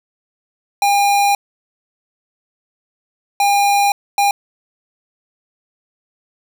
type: tone bursts at uneven times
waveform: square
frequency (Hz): 807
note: G#5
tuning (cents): -50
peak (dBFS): -12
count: 3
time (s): 0.82-1.35 / 3.4-3.92 / 4.18-4.31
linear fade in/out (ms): 2
effects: none